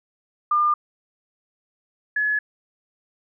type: tone pair in turn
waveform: sine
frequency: 1203 / 1701.3 Hz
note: D6 / G#6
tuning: +41 / +41 cents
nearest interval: tritone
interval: 600 cents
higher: second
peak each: -16 / -19 dBFS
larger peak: first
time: 0.51-0.74 / 2.16-2.39 s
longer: neither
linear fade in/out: 5 ms
effects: none